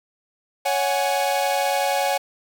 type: chord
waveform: 45% pulse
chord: C# suspended fourth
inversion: none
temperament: equal with one note detuned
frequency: 558.2 / 740 / 830.6 Hz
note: C#5 / F#5 / G#5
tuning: +12 / 0 / 0 cents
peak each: -24 dBFS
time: 0.65-2.18 s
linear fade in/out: 10 ms
effects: none